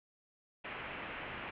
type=low-pass noise; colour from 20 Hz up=white; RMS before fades=-44 dBFS; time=0.64-1.51 s; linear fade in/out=10 ms; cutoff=2800 Hz; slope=48 dB/octave; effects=none